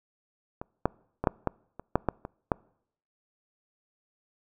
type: clicks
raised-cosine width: 1 ms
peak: -22 / -8 / -15 / -6 / -11 / -25 / -7 / -10 / -22 / -9 dBFS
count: 10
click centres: 0.615 / 0.856 / 1.24 / 1.272 / 1.473 / 1.796 / 1.956 / 2.087 / 2.251 / 2.518 s
effects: noise-tail reverb RT60 0.7 s tail -26 dB re dry